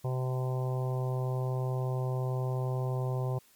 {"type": "harmonic tone", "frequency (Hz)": 128.5, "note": "C3", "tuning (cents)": -31, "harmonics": [1, 3, 4, 5, 6, 7, 8], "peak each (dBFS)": [-29, -39, -41, -43, -45, -46, -47], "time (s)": [0.04, 3.39], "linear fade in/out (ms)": 10, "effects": ["white hiss -62 dBFS RMS until 3.55 s", "MP3 96 kbps"]}